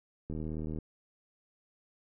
click train, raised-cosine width 3 ms, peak -26 dBFS, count 39, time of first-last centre 0.3-0.787 s, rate 78.1 Hz, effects none

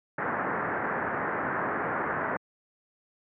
white low-pass noise, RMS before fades -30 dBFS, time 0.18-2.37 s, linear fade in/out 5 ms, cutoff 1800 Hz, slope 48 dB/octave, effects high-pass 150 Hz 12 dB/octave

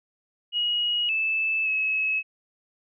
sine tone with pitch steps, 2895 / 2627 / 2577 Hz, F#7 / E7 / E7, -38 / -7 / -40 cents, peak -22 dBFS, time 0.52-2.23 s, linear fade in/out 50 ms, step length 570 ms, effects none

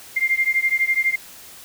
sine beating tone pair, 2100 / 2112 Hz, C7 / C7, +6 / +16 cents, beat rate 12 Hz, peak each -20 dBFS, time 0.16-1.16 s, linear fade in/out 10 ms, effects white hiss -42 dBFS RMS until 1.64 s

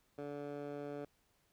15% pulse tone with band-pass filter, 144.5 Hz, D3, 28 cents flat, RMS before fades -44 dBFS, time 0.18-1.05 s, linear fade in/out 5 ms, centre 510 Hz, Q 0.97, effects pink hiss -75 dBFS RMS until 1.52 s

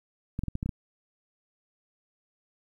clicks, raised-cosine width 5 ms, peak -18 dBFS, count 7, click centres 0.391 / 0.436 / 0.483 / 0.554 / 0.629 / 0.66 / 0.692 s, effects 10-bit

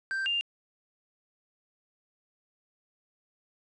triangle / sine tone pair in turn, 1568 / 2799 Hz, G6 / F7, 0 / +3 cents, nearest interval minor seventh, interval 1003 cents, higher second, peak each -27 / -26 dBFS, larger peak second, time 0.11-0.26 / 0.26-0.41 s, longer neither, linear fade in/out 0 ms, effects resampled to 22050 Hz + 10-bit

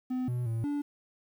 triangle tone with pitch steps, 254.2 / 123 / 113.9 / 289.4 Hz, C4 / B2 / A#2 / D4, -50 / -7 / -40 / -25 cents, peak -27 dBFS, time 0.1-0.82 s, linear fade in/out 10 ms, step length 180 ms, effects 10-bit

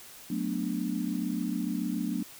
sine chord, B minor seventh, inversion second, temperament equal, 185 / 220 / 246.9 / 293.7 Hz, F#3 / A3 / B3 / D4, 0 / 0 / 0 / 0 cents, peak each -34 dBFS, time 0.3-2.23 s, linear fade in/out 5 ms, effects white hiss -49 dBFS RMS until 2.39 s

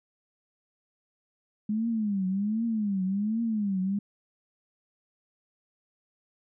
sine tone with vibrato, 207.7 Hz, G#3, in tune, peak -25 dBFS, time 1.69-3.99 s, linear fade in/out 5 ms, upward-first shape triangle, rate 1.3 Hz, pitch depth 210 cents each way, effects none

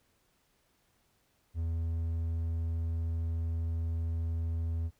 triangle tone, 82.41 Hz, E2, in tune, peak -28 dBFS, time 1.54-4.91 s, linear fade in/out 50 ms, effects pink hiss -72 dBFS RMS until 4.99 s

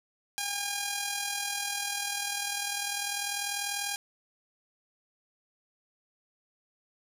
5% pulse tone with amplitude modulation, 810 Hz, G#5, 43 cents flat, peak -17 dBFS, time 0.38-3.96 s, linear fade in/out 0 ms, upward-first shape sine, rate 40.2 Hz, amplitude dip 45%, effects none

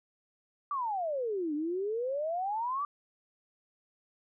sine exponential two-way sweep, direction down then up, 1188 to 290 to 1188 Hz, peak -30 dBFS, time 0.71-2.85 s, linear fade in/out 2 ms, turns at 1.54 s, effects none

